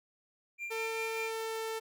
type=tone with tremolo; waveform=triangle; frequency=2381 Hz; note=D7; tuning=23 cents sharp; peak=-34 dBFS; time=0.58-1.32 s; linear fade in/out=50 ms; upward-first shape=sine; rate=5.1 Hz; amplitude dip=55%
type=tone with pitch glide; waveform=sawtooth; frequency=449 to 445.6 Hz; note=A4 to A4; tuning=+35 to +22 cents; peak=-31 dBFS; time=0.7-1.8 s; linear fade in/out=20 ms; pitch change=-13 cents; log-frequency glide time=1.09-1.68 s
effects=none